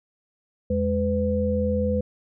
sine tone cluster, 83.1 / 208.1 / 502 Hz, E2 / G#3 / B4, +15 / +4 / +28 cents, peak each -26 / -25 / -24 dBFS, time 0.7-2.01 s, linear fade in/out 5 ms, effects none

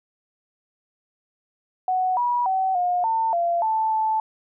sine tone with pitch steps, 742 / 969 / 760 / 715 / 900 / 687 / 881 / 876 Hz, F#5 / B5 / F#5 / F5 / A5 / F5 / A5 / A5, +5 / -33 / +46 / +41 / +39 / -29 / +2 / -8 cents, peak -19 dBFS, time 1.88-4.2 s, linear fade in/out 2 ms, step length 290 ms, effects none

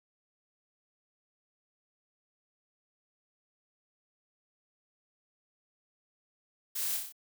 blue noise with echo, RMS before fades -35 dBFS, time 6.75-6.97 s, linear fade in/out 10 ms, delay 31 ms, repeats 5, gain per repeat -3 dB, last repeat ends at 7.125 s, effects none

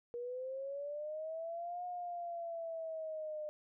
sine linear two-way sweep, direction up then down, 473.8 to 719 to 603 Hz, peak -39 dBFS, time 0.14-3.49 s, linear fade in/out 0 ms, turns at 1.85 s, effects none

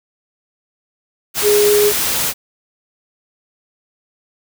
sine tone in noise, 415.3 Hz, G#4, in tune, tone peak -10 dBFS, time 1.42-1.93 s, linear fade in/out 50 ms, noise white, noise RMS -18 dBFS, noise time 1.34-2.34 s, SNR +5 dB, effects none

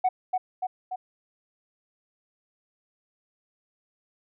sine tone with echo, 742 Hz, F#5, 5 cents sharp, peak -17 dBFS, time 0.04-0.09 s, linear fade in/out 10 ms, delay 290 ms, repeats 3, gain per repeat -4 dB, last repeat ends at 0.96 s, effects tanh soft clip ceiling -17 dBFS

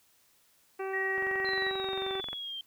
harmonic tone, 384.5 Hz, G4, 33 cents flat, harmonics 1 / 2 / 3 / 4 / 5 / 6 / 7, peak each -34 / -40 / -44 / -46 / -48 / -50 / -51 dBFS, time 0.79-2.21 s, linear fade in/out 10 ms
sine tone, 1901 Hz, A#6, 33 cents sharp, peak -30 dBFS, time 0.93-1.71 s, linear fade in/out 10 ms
click train, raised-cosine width 0.5 ms, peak -26 dBFS, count 27, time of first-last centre 1.18-2.33 s, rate 22.6 Hz
sine linear sweep, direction down, 4092 to 3136 Hz, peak -36 dBFS, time 1.45-2.61 s, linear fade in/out 2 ms
effects white hiss -66 dBFS RMS until 2.66 s

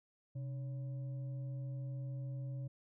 sine tone with frequency modulation, 130.81 Hz, C3, in tune, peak -39 dBFS, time 0.35-2.68 s, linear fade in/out 10 ms, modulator 430 Hz, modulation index 0.25, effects none

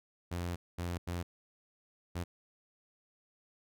sawtooth tone bursts at uneven times, 87.31 Hz, F2, in tune, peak -31 dBFS, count 4, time 0.31-0.56 / 0.78-0.98 / 1.07-1.23 / 2.15-2.24 s, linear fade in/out 10 ms, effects none

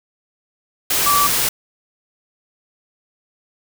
sine tone in noise, 1157 Hz, D6, 26 cents flat, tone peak -14 dBFS, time 1.06-1.27 s, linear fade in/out 5 ms, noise white, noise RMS -18 dBFS, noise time 0.9-1.49 s, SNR +1 dB, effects none

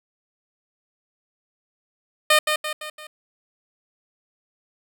10% pulse tone with echo, 611 Hz, D#5, 32 cents flat, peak -5 dBFS, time 2.3-2.39 s, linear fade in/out 5 ms, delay 170 ms, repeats 4, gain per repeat -6 dB, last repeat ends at 3.07 s, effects none

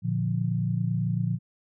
sine chord, Bb major, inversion none, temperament equal, 116.54 / 146.83 / 174.61 Hz, Bb2 / D3 / F3, 0 / 0 / 0 cents, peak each -27 / -30 / -28 dBFS, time 0.02-1.39 s, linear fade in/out 50 ms, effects none

